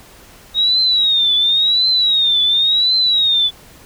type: tone with vibrato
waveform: sine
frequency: 3765 Hz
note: A#7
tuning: 16 cents sharp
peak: -11 dBFS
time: 0.54-3.51 s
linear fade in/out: 50 ms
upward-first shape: triangle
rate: 0.93 Hz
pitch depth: 150 cents each way
effects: pink hiss -43 dBFS RMS until 3.85 s